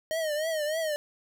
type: tone with vibrato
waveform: square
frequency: 622.3 Hz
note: D#5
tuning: in tune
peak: -28 dBFS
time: 0.11-0.96 s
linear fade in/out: 0 ms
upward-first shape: triangle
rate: 3.3 Hz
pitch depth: 110 cents each way
effects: none